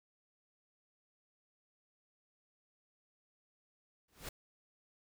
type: noise with exponential growth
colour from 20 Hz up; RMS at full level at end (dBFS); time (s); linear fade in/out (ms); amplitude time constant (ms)
pink; -40; 4.08-4.29; 5; 44
effects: none